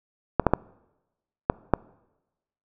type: clicks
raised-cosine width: 1 ms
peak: -3 dBFS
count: 5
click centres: 0.397 / 0.467 / 0.536 / 1.499 / 1.737 s
effects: noise-tail reverb RT60 1.0 s tail -24 dB re dry